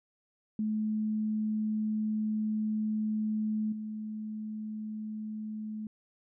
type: tone with level steps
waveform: sine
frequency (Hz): 215.3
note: A3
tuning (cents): -37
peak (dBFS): -28 / -35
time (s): 0.59-5.87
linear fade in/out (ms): 2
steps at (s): 3.72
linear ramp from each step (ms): 5
effects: none